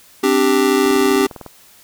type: chord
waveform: square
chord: C suspended second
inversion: none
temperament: just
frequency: 261.6 / 294.3 / 392.4 Hz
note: C4 / D4 / G4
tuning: 0 / +4 / +2 cents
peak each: -19 / -19 / -15 dBFS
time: 0.23-1.27 s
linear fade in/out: 10 ms
type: click train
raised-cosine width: 1 ms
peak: -18 dBFS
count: 13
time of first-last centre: 0.86-1.463 s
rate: 19.9 Hz
effects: white hiss -47 dBFS RMS until 1.83 s